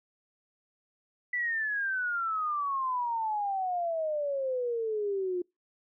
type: exponential sweep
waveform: sine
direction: down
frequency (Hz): 1989 to 351.4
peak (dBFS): -28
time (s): 1.33-5.42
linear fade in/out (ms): 5
effects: noise-tail reverb RT60 0.2 s tail -26 dB re dry